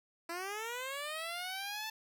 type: linear sweep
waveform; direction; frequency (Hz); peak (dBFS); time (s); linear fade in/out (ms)
10% pulse; up; 330.4 to 885; -30; 0.29-1.9; 5
effects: none